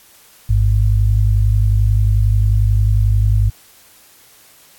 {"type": "tone pair together", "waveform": "sine", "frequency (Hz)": [52.62, 103.83], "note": ["G#1", "G#2"], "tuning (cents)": [23, 0], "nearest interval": "octave", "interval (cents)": 1177, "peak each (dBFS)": -13, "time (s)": [0.49, 3.5], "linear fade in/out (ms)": 10, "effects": ["white hiss -47 dBFS RMS until 4.78 s", "AAC 64 kbps"]}